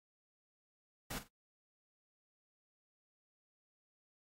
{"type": "noise with echo", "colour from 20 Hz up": "pink", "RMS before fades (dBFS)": -42, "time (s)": [1.1, 1.19], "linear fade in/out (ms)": 10, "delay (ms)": 45, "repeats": 2, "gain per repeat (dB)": -12, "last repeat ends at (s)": 1.28, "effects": ["noise-tail reverb RT60 0.1 s tail -18 dB re dry", "AAC 48 kbps"]}